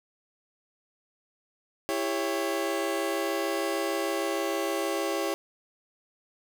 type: chord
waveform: 30% pulse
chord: C# diminished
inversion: first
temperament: just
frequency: 332.6 / 399.1 / 554.4 Hz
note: E4 / G4 / C#5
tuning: +16 / +31 / 0 cents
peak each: -29 dBFS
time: 1.89-5.34 s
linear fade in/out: 0 ms
effects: none